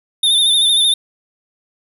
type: tone with vibrato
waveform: square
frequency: 3600 Hz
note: A7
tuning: 39 cents sharp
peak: -11 dBFS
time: 0.23-0.94 s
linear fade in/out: 5 ms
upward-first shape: sine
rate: 13 Hz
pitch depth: 56 cents each way
effects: none